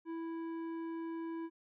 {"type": "tone with tanh clipping", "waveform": "sine", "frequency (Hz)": 329.6, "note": "E4", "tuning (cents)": 0, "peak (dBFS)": -40, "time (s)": [0.05, 1.5], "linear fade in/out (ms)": 50, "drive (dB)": 11, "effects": []}